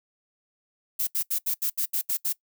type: noise bursts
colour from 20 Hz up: violet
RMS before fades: -26 dBFS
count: 9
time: 0.99-2.329 s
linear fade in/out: 10 ms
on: 83 ms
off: 74 ms
effects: noise-tail reverb RT60 0.1 s tail -21 dB re dry